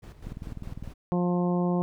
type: noise with tremolo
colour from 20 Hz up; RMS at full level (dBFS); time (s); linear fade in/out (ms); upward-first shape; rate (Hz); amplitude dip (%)
brown; -42; 0.02-0.94; 20; square; 4.9; 65
type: click train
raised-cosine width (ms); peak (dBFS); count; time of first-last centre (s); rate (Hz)
5; -25; 13; 0.27-0.876; 19.8
type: harmonic tone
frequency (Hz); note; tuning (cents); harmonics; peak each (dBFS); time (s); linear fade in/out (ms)
177.1; F3; +24; 1 / 2 / 3 / 4 / 5 / 6; -24 / -30 / -34 / -36 / -38 / -40; 1.12-1.82; 0
effects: none